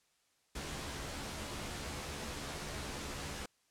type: noise with comb filter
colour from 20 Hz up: pink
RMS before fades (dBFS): -42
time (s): 0.55-3.46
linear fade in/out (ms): 5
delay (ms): 14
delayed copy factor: +0.6
effects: white hiss -74 dBFS RMS until 3.7 s + low-pass 9000 Hz 12 dB/octave